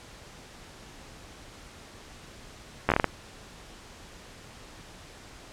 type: slowing click train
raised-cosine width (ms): 0.5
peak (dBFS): -6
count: 7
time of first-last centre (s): 2.89-3.043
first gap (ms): 12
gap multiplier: 1.3
effects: pink hiss -48 dBFS RMS until 5.52 s + low-pass 8000 Hz 12 dB/octave